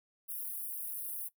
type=high-pass noise; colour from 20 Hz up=white; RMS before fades=-40 dBFS; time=0.28-1.29 s; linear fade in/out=20 ms; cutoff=9500 Hz; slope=96 dB/octave; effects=noise-tail reverb RT60 0.1 s tail -18 dB re dry